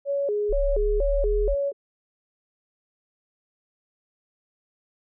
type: tone with vibrato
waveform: sine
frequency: 483.2 Hz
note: B4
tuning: 38 cents flat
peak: -22 dBFS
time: 0.05-1.73 s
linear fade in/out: 50 ms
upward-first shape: square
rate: 2.1 Hz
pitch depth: 260 cents each way
type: exponential sweep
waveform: sine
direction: up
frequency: 32.58 to 42.16 Hz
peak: -22 dBFS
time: 0.49-1.55 s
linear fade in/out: 20 ms
effects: none